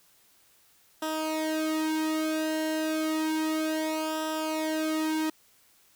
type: tone with flanger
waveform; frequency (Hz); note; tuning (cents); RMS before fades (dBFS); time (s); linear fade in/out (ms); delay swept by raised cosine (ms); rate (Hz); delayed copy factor
sawtooth; 313.9; D#4; +15; -29; 1.02-5.3; 5; 0.45 to 2.35; 0.31; -0.8
effects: white hiss -62 dBFS RMS until 5.95 s